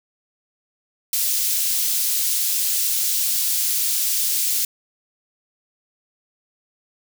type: high-pass noise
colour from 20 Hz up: white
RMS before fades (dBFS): -21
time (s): 1.13-4.65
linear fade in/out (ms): 2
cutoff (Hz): 4200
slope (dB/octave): 12
effects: none